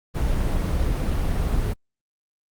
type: noise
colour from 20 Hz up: brown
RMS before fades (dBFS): -22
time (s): 0.14-1.74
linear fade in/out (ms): 20
effects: Opus 24 kbps